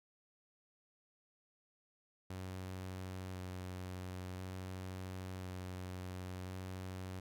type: tone with vibrato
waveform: sawtooth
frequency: 92.5 Hz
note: F#2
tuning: in tune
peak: -39 dBFS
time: 2.3-7.2 s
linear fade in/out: 5 ms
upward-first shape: square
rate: 0.48 Hz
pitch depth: 12 cents each way
effects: none